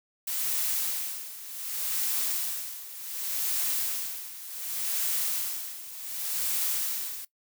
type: noise with tremolo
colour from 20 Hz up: blue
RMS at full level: -28 dBFS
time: 0.27-7.25 s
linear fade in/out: 5 ms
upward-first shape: sine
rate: 0.67 Hz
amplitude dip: 80%
effects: noise-tail reverb RT60 0.1 s tail -18 dB re dry